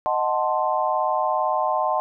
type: chord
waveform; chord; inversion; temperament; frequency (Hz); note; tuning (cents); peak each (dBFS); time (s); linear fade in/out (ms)
sine; D# diminished seventh; none; equal; 622.3 / 740 / 880 / 1046.5; D#5 / F#5 / A5 / C6; 0 / 0 / 0 / 0; -25; 0.06-2; 0
effects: none